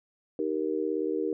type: chord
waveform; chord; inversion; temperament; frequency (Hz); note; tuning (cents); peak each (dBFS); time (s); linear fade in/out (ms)
sine; Eb major; none; just; 311.1 / 388.9 / 466.7; Eb4 / G4 / Bb4; 0 / -14 / +2; -31; 0.39-1.33; 2
effects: none